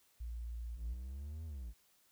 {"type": "tone", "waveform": "sine", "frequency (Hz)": 58, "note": "A#1", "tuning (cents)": -8, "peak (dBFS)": -40, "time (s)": [0.2, 0.94], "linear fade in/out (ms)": 10}
{"type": "exponential two-way sweep", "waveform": "triangle", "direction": "up then down", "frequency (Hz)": [52.1, 82.41, 52.1], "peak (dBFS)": -40, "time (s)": [0.74, 1.74], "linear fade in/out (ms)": 50, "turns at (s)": 1.45}
{"effects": ["white hiss -71 dBFS RMS until 2.11 s"]}